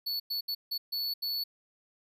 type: tone bursts at uneven times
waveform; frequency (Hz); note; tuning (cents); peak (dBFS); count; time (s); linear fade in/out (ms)
square; 4435; C#8; 0; -31; 6; 0.06-0.2 / 0.3-0.41 / 0.48-0.55 / 0.71-0.78 / 0.92-1.14 / 1.22-1.44; 10
effects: none